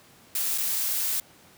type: noise with dropouts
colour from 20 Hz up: blue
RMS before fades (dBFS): -27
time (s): 0.35-1.2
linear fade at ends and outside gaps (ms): 2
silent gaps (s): 0.578-0.582
effects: pink hiss -54 dBFS RMS until 1.57 s + high-pass 100 Hz 12 dB/octave